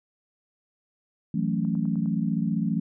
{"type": "chord", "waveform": "sine", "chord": "F# minor seventh", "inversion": "third", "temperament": "equal", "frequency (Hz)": [164.81, 185, 220, 277.2], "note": ["E3", "F#3", "A3", "C#4"], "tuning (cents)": [0, 0, 0, 0], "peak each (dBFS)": [-28, -28, -27, -33], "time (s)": [1.34, 2.8], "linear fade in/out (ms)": 5}
{"type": "click train", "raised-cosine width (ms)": 1, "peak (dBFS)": -36, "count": 5, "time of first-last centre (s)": [1.65, 2.059], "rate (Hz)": 9.78}
{"effects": []}